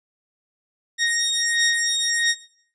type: beating tone pair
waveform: 15% pulse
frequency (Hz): 1864.7 / 1866.2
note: A#6 / A#6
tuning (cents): 0 / +1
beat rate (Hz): 1.5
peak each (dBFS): -16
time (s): 0.98-2.35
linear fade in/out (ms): 50
effects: noise-tail reverb RT60 0.6 s tail -17 dB re dry + resampled to 22050 Hz

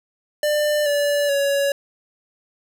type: tone with pitch steps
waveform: square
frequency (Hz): 596 / 578.4 / 561.3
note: D5 / D5 / C#5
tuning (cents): +25 / -27 / +22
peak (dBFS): -18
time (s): 0.43-1.72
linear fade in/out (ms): 2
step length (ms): 430
effects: none

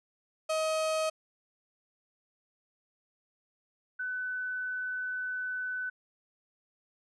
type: tone pair in turn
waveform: 35% pulse / sine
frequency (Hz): 632 / 1503.2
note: D#5 / F#6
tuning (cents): +27 / +27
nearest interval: octave + minor third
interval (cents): 1500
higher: second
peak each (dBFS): -26 / -32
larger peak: first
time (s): 0.49-1.1 / 3.99-5.9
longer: second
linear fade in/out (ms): 10
effects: resampled to 24000 Hz

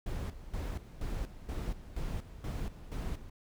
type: noise with tremolo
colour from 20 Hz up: brown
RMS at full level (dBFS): -36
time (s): 0.06-3.3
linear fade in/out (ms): 5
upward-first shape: square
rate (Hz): 2.1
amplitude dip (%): 75
effects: none

